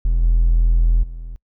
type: tone with level steps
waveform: triangle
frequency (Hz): 41.64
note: E1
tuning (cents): +18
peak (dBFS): -11 / -8 / -26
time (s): 0.05-1.36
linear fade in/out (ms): 0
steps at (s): 0.22 / 1.02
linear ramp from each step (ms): 20
effects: noise-tail reverb RT60 0.1 s tail -26 dB re dry + tanh soft clip ceiling -7 dBFS